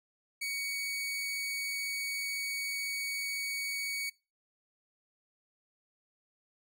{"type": "tone", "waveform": "sawtooth", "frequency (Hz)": 2243, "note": "C#7", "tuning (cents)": 20, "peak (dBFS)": -30, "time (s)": [0.41, 4.1], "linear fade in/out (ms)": 10, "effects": ["noise-tail reverb RT60 0.3 s tail -23 dB re dry"]}